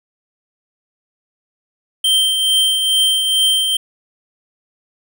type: tone with tremolo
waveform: square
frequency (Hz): 3136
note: G7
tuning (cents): 0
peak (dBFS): -11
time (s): 2.04-3.77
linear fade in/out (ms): 5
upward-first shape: triangle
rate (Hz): 2.3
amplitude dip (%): 45
effects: none